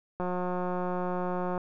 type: click train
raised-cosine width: 1 ms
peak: -19 dBFS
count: 249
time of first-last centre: 0.2-1.578 s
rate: 180 Hz
effects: none